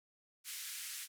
white band-pass noise, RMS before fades -45 dBFS, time 0.44-1.08 s, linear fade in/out 50 ms, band 1600 to 13000 Hz, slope 24 dB/octave, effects none

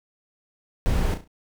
brown noise with echo, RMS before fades -22 dBFS, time 0.86-1.14 s, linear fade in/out 0 ms, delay 34 ms, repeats 4, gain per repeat -8 dB, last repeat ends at 1.276 s, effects none

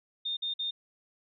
sine tone bursts, 3644 Hz, A#7, 40 cents flat, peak -30 dBFS, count 3, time 0.25-0.71 s, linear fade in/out 10 ms, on 120 ms, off 50 ms, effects none

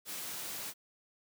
white high-pass noise, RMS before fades -41 dBFS, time 0.05-0.74 s, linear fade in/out 50 ms, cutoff 110 Hz, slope 96 dB/octave, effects none

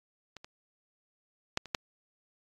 clicks, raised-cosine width 0.2 ms, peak -27 / -28 / -11 / -27 / -11 dBFS, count 5, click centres 0.367 / 0.445 / 1.574 / 1.657 / 1.748 s, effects AAC 32 kbps

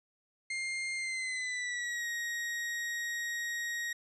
40% pulse tone with pitch glide, 2115 to 1884.3 Hz, C7 to A#6, +18 to +18 cents, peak -33 dBFS, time 0.5-3.93 s, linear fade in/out 5 ms, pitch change -200 cents, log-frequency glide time 0.95-2.07 s, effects resampled to 24000 Hz

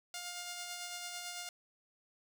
5% pulse tone with tremolo, 707 Hz, F5, 21 cents sharp, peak -29 dBFS, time 0.14-1.49 s, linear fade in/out 2 ms, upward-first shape sine, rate 9 Hz, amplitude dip 30%, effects none

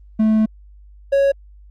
triangle tone pair in turn, 217.9 / 553.7 Hz, A3 / C#5, -17 / -2 cents, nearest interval octave + major third, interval 1615 cents, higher second, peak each -10 dBFS, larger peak neither, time 0.19-0.46 / 1.12-1.32 s, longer first, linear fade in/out 10 ms, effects added 50 Hz sine -41 dBFS peak until 1.7 s + Opus 32 kbps

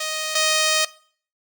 5% pulse tone pair in turn, 624 / 624 Hz, D#5 / D#5, +5 / +5 cents, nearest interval unison, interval 0 cents, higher neither, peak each -13 / -6 dBFS, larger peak second, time 0-0.35 / 0.35-0.85 s, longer second, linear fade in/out 5 ms, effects noise-tail reverb RT60 0.5 s tail -20 dB re dry + Opus 32 kbps

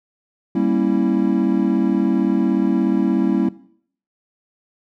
triangle chord, G diminished seventh, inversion none, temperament equal with one note detuned, 196 / 233.1 / 273.1 / 329.6 Hz, G3 / Bb3 / Db4 / Fb4, 0 / 0 / -26 / 0 cents, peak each -19 dBFS, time 0.55-3.49 s, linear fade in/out 5 ms, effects noise-tail reverb RT60 0.6 s tail -18 dB re dry

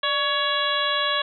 harmonic tone with a mistuned harmonic, 560 Hz, C#5, 18 cents sharp, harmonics 1 / 2 / 3 / 4 / 5 / 6 / 7, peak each -29 / -26 / -27 / -36 / -31 / -26 / -31 dBFS, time 0.03-1.22 s, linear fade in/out 5 ms, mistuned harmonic 1, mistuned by +91 cents, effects none

